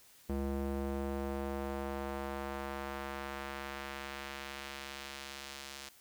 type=tone with band-pass filter sweep; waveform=square; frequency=68.8 Hz; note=C#2; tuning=12 cents flat; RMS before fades=-40 dBFS; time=0.29-5.89 s; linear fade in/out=5 ms; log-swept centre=300 to 5300 Hz; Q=0.74; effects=white hiss -61 dBFS RMS until 6 s